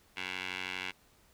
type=tone with band-pass filter; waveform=15% pulse; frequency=92.5 Hz; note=F#2; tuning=in tune; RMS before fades=-39 dBFS; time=0.16-0.92 s; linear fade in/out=20 ms; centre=2500 Hz; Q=2.5; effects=pink hiss -65 dBFS RMS until 1.33 s